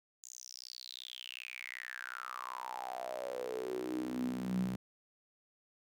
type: tone with high-pass filter sweep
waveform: sawtooth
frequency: 62.7 Hz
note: B1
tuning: 27 cents sharp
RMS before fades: -41 dBFS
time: 0.23-4.76 s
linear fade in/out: 5 ms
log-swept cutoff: 7000 to 160 Hz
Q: 9.4
effects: none

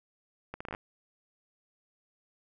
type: accelerating click train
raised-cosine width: 0.5 ms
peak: -23 dBFS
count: 8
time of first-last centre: 0.54-0.749 s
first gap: 65 ms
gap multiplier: 0.72
effects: none

